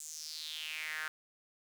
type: tone with high-pass filter sweep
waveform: sawtooth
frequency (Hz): 155.56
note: D#3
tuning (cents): 0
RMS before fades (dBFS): -42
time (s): 0-1.08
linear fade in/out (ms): 0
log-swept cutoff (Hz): 7600 to 1500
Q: 4.8
effects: 10-bit